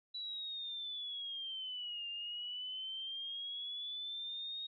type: linear two-way sweep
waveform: sine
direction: down then up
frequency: 3951 to 2794 to 3748 Hz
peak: -40 dBFS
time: 0.14-4.67 s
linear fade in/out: 10 ms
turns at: 2.08 s
effects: none